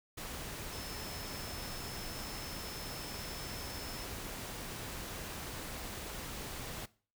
sine tone in noise, 5260 Hz, E8, 5 cents flat, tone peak -48 dBFS, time 0.72-4.05 s, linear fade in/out 10 ms, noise pink, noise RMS -43 dBFS, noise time 0.17-6.86 s, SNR -8 dB, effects noise-tail reverb RT60 0.4 s tail -20 dB re dry

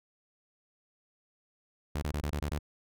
sawtooth tone bursts, 74 Hz, D2, 14 cents sharp, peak -27 dBFS, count 7, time 1.95-2.588 s, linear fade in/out 5 ms, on 74 ms, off 20 ms, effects none

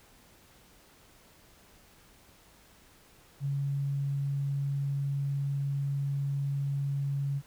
sine tone, 139.8 Hz, C#3, 15 cents sharp, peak -28 dBFS, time 3.4-7.42 s, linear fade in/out 50 ms, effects pink hiss -59 dBFS RMS until 7.46 s

